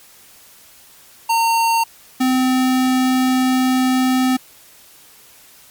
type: tone pair in turn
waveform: square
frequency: 915 / 257.3 Hz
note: A#5 / C4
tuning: -32 / -29 cents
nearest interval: octave + minor seventh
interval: 2197 cents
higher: first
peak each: -14 / -14 dBFS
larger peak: neither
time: 1.29-1.84 / 2.2-4.37 s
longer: second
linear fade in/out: 10 ms
effects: white hiss -46 dBFS RMS until 5.7 s + MP3 96 kbps